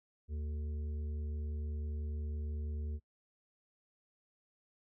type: harmonic tone with a mistuned harmonic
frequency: 75.5 Hz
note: D2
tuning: 48 cents sharp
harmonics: 1 / 3 / 5 / 6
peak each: -36 / -51 / -56 / -58 dBFS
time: 0.28-3 s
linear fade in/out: 50 ms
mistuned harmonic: 6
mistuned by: -23 cents
effects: noise-tail reverb RT60 0.1 s tail -24 dB re dry